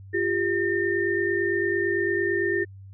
sine tone cluster, 348.8 / 397.7 / 1813 Hz, F4 / G4 / A#6, -2 / +25 / -49 cents, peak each -26 dBFS, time 0.13-2.65 s, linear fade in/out 20 ms, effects added 97 Hz sine -41 dBFS peak until 2.93 s

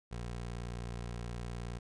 20% pulse tone, 59.1 Hz, A#1, 24 cents sharp, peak -34 dBFS, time 0.11-1.79 s, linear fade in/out 10 ms, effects resampled to 22050 Hz

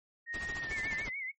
sine tone with pitch glide, 1864 to 1779.8 Hz, A#6 to A6, -1 to +19 cents, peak -37 dBFS, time 0.26-1.06 s, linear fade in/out 50 ms, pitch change -80 cents, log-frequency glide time 0.61-0.71 s
pink noise with tremolo, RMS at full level -41 dBFS, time 0.34-1.09 s, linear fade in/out 0 ms, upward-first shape triangle, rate 14 Hz, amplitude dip 75%
sine tone with vibrato, 2130 Hz, C7, 30 cents sharp, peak -36 dBFS, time 0.7-1.32 s, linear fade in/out 20 ms, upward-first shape sine, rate 6.8 Hz, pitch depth 96 cents each way
effects noise-tail reverb RT60 0.1 s tail -19 dB re dry + MP3 32 kbps

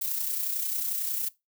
violet noise with amplitude modulation, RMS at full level -28 dBFS, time 0.01-1.29 s, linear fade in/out 10 ms, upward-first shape sine, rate 31.1 Hz, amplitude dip 45%, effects noise-tail reverb RT60 0.2 s tail -20 dB re dry

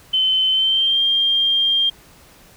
sine tone with pitch glide, 3062 to 3198 Hz, G7 to G7, -41 to +34 cents, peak -14 dBFS, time 0.13-1.9 s, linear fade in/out 10 ms, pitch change +75 cents, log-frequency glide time 0.51-1.02 s, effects pink hiss -48 dBFS RMS until 2.56 s

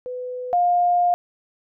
sine tone pair in turn, 500 / 707.1 Hz, B4 / F5, +21 / +21 cents, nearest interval tritone, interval 600 cents, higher second, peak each -27 / -15 dBFS, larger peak second, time 0.06-0.53 / 0.53-1.14 s, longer second, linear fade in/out 0 ms, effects none

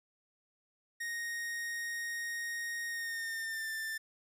45% pulse tone with pitch glide, 1864.7 to 1779.5 Hz, A#6 to A6, 0 to +19 cents, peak -36 dBFS, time 1-3.98 s, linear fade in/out 10 ms, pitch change -81 cents, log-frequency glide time 2.87-3.7 s, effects none

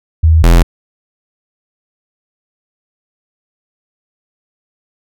sine / square tone pair in turn, 80.1 / 42.43 Hz, E2 / F1, -49 / -49 cents, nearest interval major seventh, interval 1100 cents, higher first, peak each -4 dBFS, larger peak neither, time 0.23-0.43 / 0.43-0.63 s, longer neither, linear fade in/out 10 ms, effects none

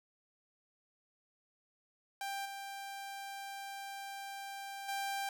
sawtooth tone with level steps, 790 Hz, G5, 13 cents sharp, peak -34 / -39 / -32 dBFS, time 2.21-5.29 s, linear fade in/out 2 ms, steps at 2.45 / 4.88 s, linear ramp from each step 10 ms, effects none

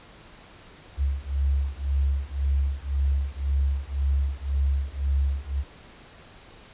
sine beating tone pair, 68.1 / 70 Hz, C#2 / C#2, -30 / +18 cents, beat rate 1.9 Hz, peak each -25 dBFS, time 0.97-5.64 s, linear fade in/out 50 ms, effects pink hiss -49 dBFS RMS until 6.73 s + resampled to 8000 Hz

